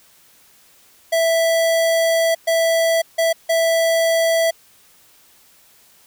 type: tone bursts at uneven times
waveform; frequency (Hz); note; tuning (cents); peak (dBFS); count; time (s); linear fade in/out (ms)
square; 659.3; E5; 0; -15; 4; 1.12-2.35 / 2.47-3.02 / 3.18-3.33 / 3.49-4.51; 10
effects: white hiss -52 dBFS RMS until 6.06 s